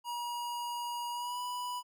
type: tone with pitch glide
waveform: square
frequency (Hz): 957 to 985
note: A#5 to B5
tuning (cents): +45 to -5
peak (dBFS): -36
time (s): 0.04-1.83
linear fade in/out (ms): 50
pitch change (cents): +50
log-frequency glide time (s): 1.11-1.4
effects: none